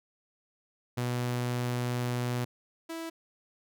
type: tone pair in turn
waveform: sawtooth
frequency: 122.6 / 328.5 Hz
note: B2 / E4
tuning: -12 / -6 cents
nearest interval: octave + perfect fourth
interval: 1706 cents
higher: second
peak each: -25 / -32 dBFS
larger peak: first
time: 0.97-2.45 / 2.89-3.1 s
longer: first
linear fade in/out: 10 ms
effects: none